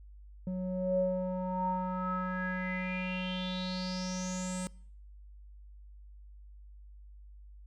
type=tone with low-pass filter sweep; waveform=square; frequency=184.1 Hz; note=F#3; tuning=8 cents flat; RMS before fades=-34 dBFS; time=0.47-4.67 s; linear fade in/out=0 ms; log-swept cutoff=380 to 8600 Hz; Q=8.2; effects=noise-tail reverb RT60 0.6 s tail -23 dB re dry + added 50 Hz sine -49 dBFS peak until 7.66 s